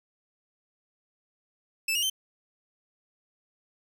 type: tone with pitch steps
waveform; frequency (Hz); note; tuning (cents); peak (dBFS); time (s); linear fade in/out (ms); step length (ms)
sawtooth; 2637 / 2859 / 3100; E7 / F7 / G7; 0 / +40 / -20; -22; 1.88-2.099; 5; 73
effects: none